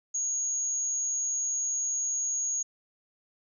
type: tone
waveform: sine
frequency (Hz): 6645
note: G#8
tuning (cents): 0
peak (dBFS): -27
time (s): 0.14-2.63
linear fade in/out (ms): 10
effects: none